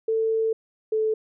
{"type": "tone pair in turn", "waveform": "sine", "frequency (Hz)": [445.5, 436.6], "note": ["A4", "A4"], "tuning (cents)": [22, -13], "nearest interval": "unison", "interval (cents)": 35, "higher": "first", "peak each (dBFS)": -20, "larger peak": "neither", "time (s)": [[0.08, 0.53], [0.92, 1.14]], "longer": "first", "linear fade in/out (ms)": 5, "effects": []}